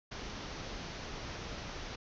pink low-pass noise, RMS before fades -43 dBFS, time 0.11-1.96 s, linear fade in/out 10 ms, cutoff 6300 Hz, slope 96 dB/octave, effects none

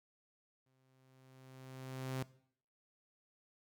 sawtooth tone with exponential growth, 130.81 Hz, C3, in tune, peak -32 dBFS, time 0.66-2.23 s, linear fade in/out 5 ms, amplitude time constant 340 ms, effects noise-tail reverb RT60 0.6 s tail -19 dB re dry

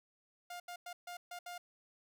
sawtooth tone bursts at uneven times, 706 Hz, F5, 19 cents sharp, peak -40 dBFS, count 6, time 0.5-0.6 / 0.68-0.76 / 0.86-0.93 / 1.07-1.17 / 1.31-1.39 / 1.46-1.58 s, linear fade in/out 5 ms, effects none

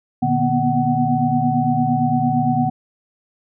sine tone cluster, 120.4 / 151 / 239.3 / 248.1 / 749 Hz, B2 / D3 / A#3 / B3 / F#5, -44 / +48 / +46 / +8 / +21 cents, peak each -25 / -22 / -21 / -22 / -19 dBFS, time 0.22-2.7 s, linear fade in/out 10 ms, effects none

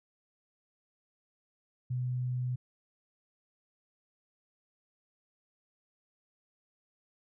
sine tone, 125.4 Hz, B2, 27 cents sharp, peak -30 dBFS, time 1.9-2.56 s, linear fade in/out 10 ms, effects none

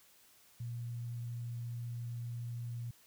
sine tone, 118.9 Hz, A#2, 35 cents sharp, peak -38 dBFS, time 0.6-2.91 s, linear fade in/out 5 ms, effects white hiss -64 dBFS RMS until 3.06 s

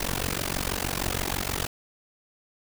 pink noise with amplitude modulation, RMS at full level -25 dBFS, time 0-1.67 s, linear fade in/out 5 ms, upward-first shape sine, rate 46.3 Hz, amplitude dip 100%, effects none

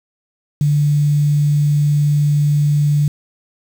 sine tone with quantisation, 146.83 Hz, D3, in tune, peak -11 dBFS, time 0.61-3.08 s, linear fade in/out 2 ms, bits 6, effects none

